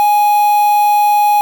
triangle tone with quantisation, 830.6 Hz, G#5, in tune, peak -6 dBFS, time 0-1.41 s, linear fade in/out 0 ms, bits 4, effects none

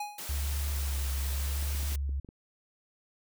square tone with exponential decay, 830.6 Hz, G#5, in tune, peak -32 dBFS, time 0-0.37 s, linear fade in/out 5 ms, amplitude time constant 79 ms
white high-pass noise, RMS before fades -40 dBFS, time 0.18-1.96 s, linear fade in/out 5 ms, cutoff 120 Hz, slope 96 dB/octave
sine tone with vibrato, 69.6 Hz, C#2, 8 cents sharp, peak -29 dBFS, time 0.29-2.2 s, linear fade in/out 5 ms, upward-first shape sine, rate 0.86 Hz, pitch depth 43 cents each way
clicks, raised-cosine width 3 ms, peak -35 dBFS, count 7, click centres 1.626 / 1.75 / 1.831 / 1.921 / 2.093 / 2.247 / 2.289 s
effects none

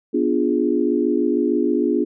sine chord, B diminished seventh, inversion none, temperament equal, 246.9 / 293.7 / 349.2 / 415.3 Hz, B3 / D4 / F4 / Ab4, 0 / 0 / 0 / 0 cents, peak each -22 / -21 / -21 / -23 dBFS, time 0.13-2.05 s, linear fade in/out 20 ms, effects none

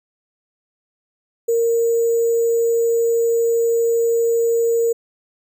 sine tone with sample-and-hold, 462.6 Hz, A#4, 13 cents flat, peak -14 dBFS, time 1.48-4.93 s, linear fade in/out 10 ms, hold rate 7350 Hz, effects none

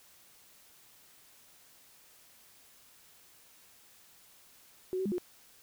sine tone with pitch steps, 370.9 / 378.8 / 204 / 358.2 Hz, F#4 / F#4 / G#3 / F4, +4 / +41 / -31 / +44 cents, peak -30 dBFS, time 4.93-5.182 s, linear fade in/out 0 ms, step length 63 ms, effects white hiss -60 dBFS RMS until 5.62 s

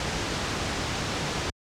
pink low-pass noise, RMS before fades -29 dBFS, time 0-1.5 s, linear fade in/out 2 ms, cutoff 6900 Hz, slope 24 dB/octave, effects high-pass 60 Hz 12 dB/octave

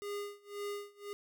square tone with tremolo, 408.1 Hz, G#4, 30 cents flat, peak -37 dBFS, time 0.02-1.13 s, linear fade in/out 0 ms, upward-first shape sine, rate 1.9 Hz, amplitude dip 95%, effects none

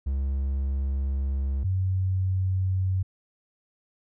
triangle / sine tone pair in turn, 68 / 93.98 Hz, C#2 / F#2, -33 / +28 cents, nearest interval tritone, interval 561 cents, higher second, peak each -22 dBFS, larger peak neither, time 0.06-1.64 / 1.64-3.03 s, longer first, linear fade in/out 10 ms, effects none

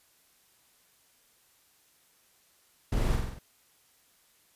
brown noise with echo, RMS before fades -28 dBFS, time 2.92-3.16 s, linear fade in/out 5 ms, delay 46 ms, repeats 5, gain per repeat -3 dB, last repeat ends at 3.39 s, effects white hiss -65 dBFS RMS until 4.55 s + resampled to 32000 Hz

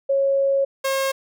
sine / sawtooth tone pair in turn, 549 / 538.9 Hz, C#5 / C#5, -17 / -49 cents, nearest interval unison, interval 32 cents, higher first, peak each -16 dBFS, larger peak neither, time 0.09-0.65 / 0.84-1.12 s, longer first, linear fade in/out 10 ms, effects none

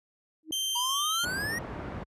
sine tone with exponential growth, 314.8 Hz, D#4, 20 cents sharp, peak -31 dBFS, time 0.43-0.51 s, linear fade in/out 1 ms, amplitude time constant 17 ms
sawtooth tone, 3136 Hz, G7, in tune, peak -25 dBFS, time 0.52-1.25 s, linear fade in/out 5 ms
square exponential sweep, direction up, 942 to 1916 Hz, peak -31 dBFS, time 0.75-1.59 s, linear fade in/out 10 ms
pink low-pass noise, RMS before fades -37 dBFS, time 1.23-2.04 s, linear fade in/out 10 ms, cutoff 1300 Hz, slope 12 dB/octave
effects high-pass 60 Hz 12 dB/octave + resampled to 32000 Hz

